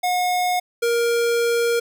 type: tone pair in turn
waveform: square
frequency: 723 / 469.6 Hz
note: F#5 / A#4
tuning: -40 / +13 cents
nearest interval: perfect fifth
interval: 747 cents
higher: first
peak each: -19 / -18 dBFS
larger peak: second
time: 0.03-0.6 / 0.82-1.8 s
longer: second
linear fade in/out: 10 ms
effects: none